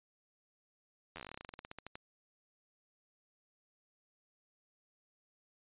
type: slowing click train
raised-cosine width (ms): 0.3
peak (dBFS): -29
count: 22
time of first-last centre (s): 1.16-1.955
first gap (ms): 11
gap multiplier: 1.11
effects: resampled to 8000 Hz